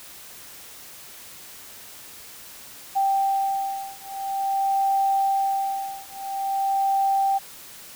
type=beating tone pair; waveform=sine; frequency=783 / 783.48 Hz; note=G5 / G5; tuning=-2 / -1 cents; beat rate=0.48 Hz; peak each=-24 / -24 dBFS; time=2.95-7.39 s; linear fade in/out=20 ms; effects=white hiss -43 dBFS RMS until 7.95 s